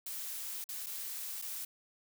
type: noise with dropouts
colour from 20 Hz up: blue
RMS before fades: -41 dBFS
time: 0.06-1.65 s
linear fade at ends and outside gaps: 5 ms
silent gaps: 0.642-0.689 / 0.862-0.866 / 1.417-1.421 s
effects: none